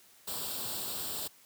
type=noise with comb filter; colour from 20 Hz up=white; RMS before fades=-37 dBFS; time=0.27-1.28 s; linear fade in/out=10 ms; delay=0.24 ms; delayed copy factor=+0.7; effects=white hiss -60 dBFS RMS until 1.45 s + high-pass 80 Hz 12 dB/octave